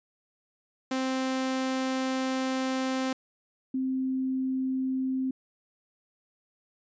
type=tone pair in turn; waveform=sawtooth / sine; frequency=261.6 / 261.6 Hz; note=C4 / C4; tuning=0 / 0 cents; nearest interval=unison; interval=0 cents; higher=neither; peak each=-23 / -26 dBFS; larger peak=first; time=0.91-3.13 / 3.74-5.31 s; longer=first; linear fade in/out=5 ms; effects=resampled to 16000 Hz